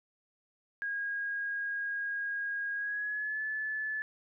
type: tone with pitch glide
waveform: sine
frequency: 1635 to 1732.2 Hz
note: G#6 to A6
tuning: -28 to -28 cents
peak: -32 dBFS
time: 0.82-4.02 s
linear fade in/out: 0 ms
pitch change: +100 cents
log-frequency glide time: 2.74-3.41 s
effects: none